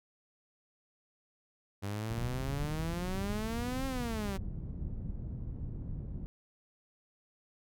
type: exponential two-way sweep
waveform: sawtooth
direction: up then down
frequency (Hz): 98 to 270.1 to 188.7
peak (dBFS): -31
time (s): 1.82-4.38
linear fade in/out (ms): 20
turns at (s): 3.86
type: low-pass noise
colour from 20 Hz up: pink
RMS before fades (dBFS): -39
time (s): 2.1-6.26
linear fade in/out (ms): 0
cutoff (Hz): 170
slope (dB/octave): 12
effects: none